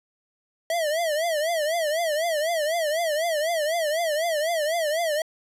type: tone with vibrato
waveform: square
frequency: 637 Hz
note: D#5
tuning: 41 cents sharp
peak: -23 dBFS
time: 0.7-5.22 s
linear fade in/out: 2 ms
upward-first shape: triangle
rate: 4 Hz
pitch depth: 170 cents each way
effects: resampled to 32000 Hz